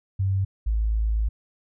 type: tone pair in turn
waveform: sine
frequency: 96.5 / 54.26 Hz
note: G2 / A1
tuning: -27 / -23 cents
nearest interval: minor seventh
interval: 996 cents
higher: first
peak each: -20 dBFS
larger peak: neither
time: 0.19-0.45 / 0.66-1.29 s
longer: second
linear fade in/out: 10 ms
effects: none